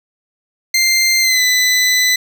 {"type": "tone with pitch glide", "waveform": "20% pulse", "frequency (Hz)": [2093, 2002], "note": ["C7", "B6"], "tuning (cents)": [0, 23], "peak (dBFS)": -6, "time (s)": [0.74, 2.16], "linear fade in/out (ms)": 5, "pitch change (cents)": -77, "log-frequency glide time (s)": [1.21, 1.42], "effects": []}